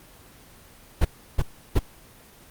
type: noise bursts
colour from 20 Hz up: brown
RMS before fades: -17 dBFS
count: 3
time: 1.01-1.793 s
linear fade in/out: 10 ms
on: 41 ms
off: 330 ms
effects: pink hiss -50 dBFS RMS until 2.5 s + Opus 24 kbps